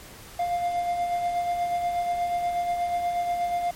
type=tone with tremolo; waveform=triangle; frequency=701 Hz; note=F5; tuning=6 cents sharp; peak=-20 dBFS; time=0.39-3.71 s; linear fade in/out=5 ms; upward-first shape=sine; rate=8.3 Hz; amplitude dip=40%; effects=pink hiss -45 dBFS RMS until 3.75 s + MP3 64 kbps